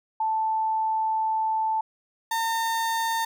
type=tone pair in turn; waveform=sine / 35% pulse; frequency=880 / 908.9 Hz; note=A5 / A#5; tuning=0 / -44 cents; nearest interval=minor second; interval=56 cents; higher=second; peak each=-22 / -22 dBFS; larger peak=neither; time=0.2-1.81 / 2.31-3.25 s; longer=first; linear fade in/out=5 ms; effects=none